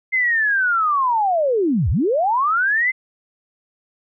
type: linear two-way sweep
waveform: sine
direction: down then up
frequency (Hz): 2093 to 58.27 to 2093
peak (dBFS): -15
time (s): 0.12-2.92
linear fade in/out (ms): 20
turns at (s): 1.9
effects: none